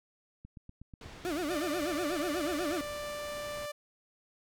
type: click train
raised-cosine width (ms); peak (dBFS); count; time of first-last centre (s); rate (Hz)
5; -35; 6; 0.45-1.06; 8.2
type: low-pass noise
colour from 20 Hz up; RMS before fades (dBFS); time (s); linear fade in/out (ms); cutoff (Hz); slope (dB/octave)
pink; -49; 1.01-3.66; 2; 4900; 12
type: tone with vibrato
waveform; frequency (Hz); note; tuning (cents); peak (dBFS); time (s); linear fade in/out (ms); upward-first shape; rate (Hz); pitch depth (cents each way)
35% pulse; 323.8; E4; -31; -30; 1.25-2.81; 0; sine; 8.2; 230
type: tone with pitch glide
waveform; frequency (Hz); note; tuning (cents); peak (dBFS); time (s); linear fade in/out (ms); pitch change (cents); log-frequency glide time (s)
sawtooth; 597 to 589.5; D5 to D5; +28 to +6; -33; 1.5-3.72; 10; -22; 1.69-1.92
effects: none